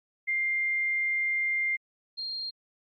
sine tone pair in turn, 2100 / 4210 Hz, C7 / C8, +6 / +10 cents, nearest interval octave, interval 1204 cents, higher second, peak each -25 / -32 dBFS, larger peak first, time 0.27-1.77 / 2.17-2.51 s, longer first, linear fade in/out 20 ms, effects Opus 48 kbps

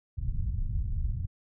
pink low-pass noise, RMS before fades -30 dBFS, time 0.17-1.27 s, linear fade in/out 20 ms, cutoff 120 Hz, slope 24 dB/octave, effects none

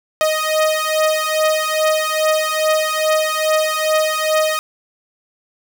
sawtooth beating tone pair, 622.3 / 624.7 Hz, D#5 / D#5, 0 / +7 cents, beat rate 2.4 Hz, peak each -14 dBFS, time 0.21-4.59 s, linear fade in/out 0 ms, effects none

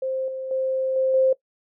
sine tone with level steps, 525 Hz, C5, 6 cents sharp, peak -23 / -28 / -21 / -18 / -15 dBFS, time 0.02-1.33 s, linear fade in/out 5 ms, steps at 0.28 / 0.51 / 0.96 / 1.14 s, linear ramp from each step 2 ms, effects noise-tail reverb RT60 0.1 s tail -20 dB re dry

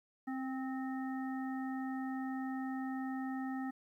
harmonic tone with a mistuned harmonic, 263.4 Hz, C4, 12 cents sharp, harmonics 1 / 3 / 5 / 7, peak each -37 / -45 / -51 / -50 dBFS, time 0.27-3.71 s, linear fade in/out 10 ms, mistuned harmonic 5, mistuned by -30 cents, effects 12-bit

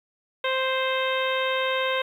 harmonic tone with a mistuned harmonic, 523.3 Hz, C5, in tune, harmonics 1 / 2 / 3 / 4 / 5 / 6 / 7, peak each -26 / -29 / -31 / -32 / -33 / -34 / -34 dBFS, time 0.44-2.02 s, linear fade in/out 5 ms, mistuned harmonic 7, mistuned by +18 cents, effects 9-bit

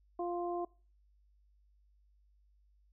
harmonic tone, 349.2 Hz, F4, in tune, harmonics 1 / 2 / 3, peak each -36 / -38 / -45 dBFS, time 0.19-0.65 s, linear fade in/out 5 ms, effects noise-tail reverb RT60 0.4 s tail -24 dB re dry + added 50 Hz sine -65 dBFS peak until 2.92 s

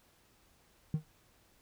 triangle tone with exponential decay, 155.1 Hz, D#3, 5 cents flat, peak -22 dBFS, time 0.94-1.04 s, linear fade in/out 2 ms, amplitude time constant 21 ms, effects tanh soft clip ceiling -24 dBFS + pink hiss -67 dBFS RMS until 1.61 s

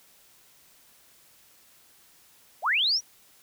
sine linear sweep, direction up, 513 to 5920 Hz, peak -21 dBFS, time 2.62-3.01 s, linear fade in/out 50 ms, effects white hiss -58 dBFS RMS until 3.42 s

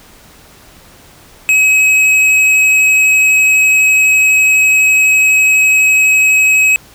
sine tone with hard clipping, 2552 Hz, D#7, 43 cents sharp, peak -8 dBFS, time 1.49-6.76 s, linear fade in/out 0 ms, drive 8 dB, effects pink hiss -41 dBFS RMS until 6.94 s

